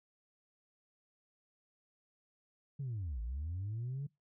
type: linear two-way sweep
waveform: sine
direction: down then up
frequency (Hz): 145.6 to 52.7 to 145.6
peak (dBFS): -35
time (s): 2.79-4.07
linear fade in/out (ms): 10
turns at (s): 3.21
effects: noise-tail reverb RT60 0.2 s tail -24 dB re dry + tanh soft clip ceiling -34 dBFS